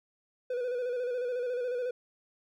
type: tone with vibrato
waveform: triangle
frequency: 493.9 Hz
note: B4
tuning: in tune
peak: -28 dBFS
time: 0.5-1.91 s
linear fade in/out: 5 ms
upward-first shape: square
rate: 14 Hz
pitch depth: 41 cents each way
effects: none